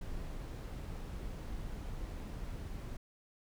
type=noise; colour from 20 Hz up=brown; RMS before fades=-42 dBFS; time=0.01-2.97 s; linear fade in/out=5 ms; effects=none